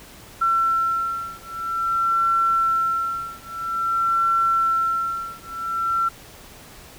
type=beating tone pair; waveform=sine; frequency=1350 / 1350.5 Hz; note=E6 / E6; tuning=+41 / +42 cents; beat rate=0.5 Hz; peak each=-22 dBFS; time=0.41-6.09 s; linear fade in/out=10 ms; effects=pink hiss -44 dBFS RMS until 6.98 s